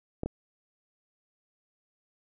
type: clicks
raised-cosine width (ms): 2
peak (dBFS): -18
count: 2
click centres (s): 0.234 / 0.26
effects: none